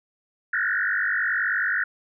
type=tone with frequency modulation; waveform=sine; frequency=1655 Hz; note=G#6; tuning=6 cents flat; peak=-21 dBFS; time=0.53-1.84 s; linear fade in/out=5 ms; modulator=49.4 Hz; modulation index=4.8; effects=none